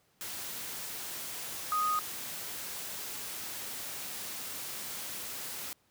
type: tone in noise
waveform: sine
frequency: 1244.5 Hz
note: D#6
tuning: in tune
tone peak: -27 dBFS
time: 1.72-1.99 s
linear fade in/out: 0 ms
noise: white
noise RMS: -40 dBFS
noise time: 0.21-5.73 s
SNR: +10 dB
effects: pink hiss -70 dBFS RMS until 5.9 s + high-pass 80 Hz 12 dB/octave